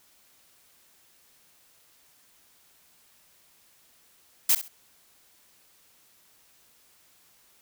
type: noise with echo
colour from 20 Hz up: blue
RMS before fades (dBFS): -20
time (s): 4.49-4.55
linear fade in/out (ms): 5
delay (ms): 66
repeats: 2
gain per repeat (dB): -13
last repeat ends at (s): 4.682
effects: white hiss -61 dBFS RMS until 7.61 s